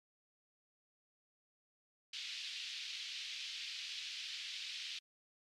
pink band-pass noise, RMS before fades -45 dBFS, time 2.13-4.99 s, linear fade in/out 5 ms, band 2700 to 4700 Hz, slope 24 dB/octave, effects MP3 96 kbps

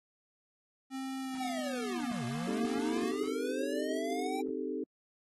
square tone with pitch glide, 265.3 to 235 Hz, C4 to A#3, +24 to +14 cents, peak -37 dBFS, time 0.9-3.14 s, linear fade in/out 50 ms, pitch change -210 cents, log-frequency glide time 1.2-2.26 s
square linear two-way sweep, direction down then up, 784 to 116.54 to 784 Hz, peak -38 dBFS, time 1.4-4.41 s, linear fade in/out 5 ms, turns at 2.25 s
sine chord, A half-diminished seventh, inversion first, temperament equal, 261.6 / 311.1 / 392 / 440 Hz, C4 / Eb4 / G4 / A4, 0 / 0 / 0 / 0 cents, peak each -39 dBFS, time 2.47-4.84 s, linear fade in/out 5 ms
effects AAC 32 kbps

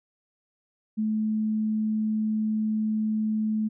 sine tone, 216.4 Hz, A3, 29 cents flat, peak -23 dBFS, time 0.97-3.69 s, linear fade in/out 20 ms, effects none

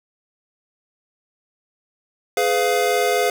square chord, F diminished, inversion first, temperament just, 419.1 / 502.9 / 698.5 Hz, Ab4 / Cb5 / F5, +16 / +31 / 0 cents, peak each -22 dBFS, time 2.37-3.3 s, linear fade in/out 2 ms, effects none

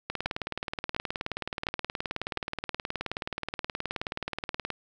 two click trains, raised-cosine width 0.3 ms, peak -15 / -13 dBFS, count 88 / 4, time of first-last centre 0.1-4.703 / 0.26-2.373 s, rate 18.9 / 1.42 Hz, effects none

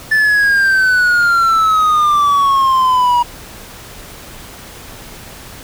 triangle exponential sweep, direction down, 1760 to 956 Hz, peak -7 dBFS, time 0.11-3.23 s, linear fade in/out 10 ms, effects pink hiss -34 dBFS RMS until 5.63 s

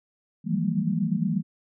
sine tone cluster, 160 / 171.5 / 192 / 200.6 / 228.6 Hz, D#3 / F3 / G3 / G3 / A#3, +49 / -31 / -36 / +40 / -34 cents, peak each -29 dBFS, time 0.44-1.43 s, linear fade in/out 50 ms, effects none

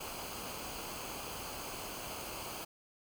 pink noise with comb filter, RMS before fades -43 dBFS, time 0-2.65 s, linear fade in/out 10 ms, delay 0.54 ms, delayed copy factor -0.6, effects none

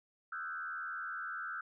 sine tone with frequency modulation, 1431 Hz, F6, 42 cents sharp, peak -38 dBFS, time 0.32-1.61 s, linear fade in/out 5 ms, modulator 80.7 Hz, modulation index 1.8, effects none

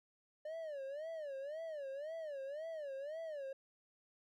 triangle tone with vibrato, 594 Hz, D5, 20 cents sharp, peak -40 dBFS, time 0.45-3.53 s, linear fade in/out 5 ms, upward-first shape sine, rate 1.9 Hz, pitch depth 180 cents each way, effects none

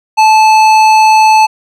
sine tone with tanh clipping, 871 Hz, A5, 18 cents flat, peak -5 dBFS, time 0.17-1.47 s, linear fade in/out 20 ms, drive 15 dB, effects none

